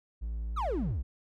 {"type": "tone", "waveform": "triangle", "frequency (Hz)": 56, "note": "A1", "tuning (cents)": 31, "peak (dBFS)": -30, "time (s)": [0.21, 0.93], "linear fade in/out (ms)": 20}
{"type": "exponential sweep", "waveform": "triangle", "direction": "down", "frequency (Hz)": [1384, 53], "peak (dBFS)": -27, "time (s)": [0.56, 1.03], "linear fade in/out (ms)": 20}
{"effects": ["tanh soft clip ceiling -22 dBFS"]}